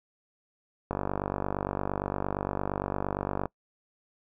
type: click train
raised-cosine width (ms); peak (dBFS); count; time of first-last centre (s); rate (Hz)
1; -15; 125; 0.91-3.456; 48.7
effects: noise-tail reverb RT60 0.1 s tail -24 dB re dry